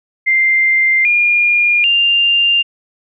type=tone with pitch steps; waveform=sine; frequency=2093 / 2418 / 2794 Hz; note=C7 / D7 / F7; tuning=0 / +50 / 0 cents; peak=-9 dBFS; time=0.26-2.63 s; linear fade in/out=20 ms; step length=790 ms; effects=none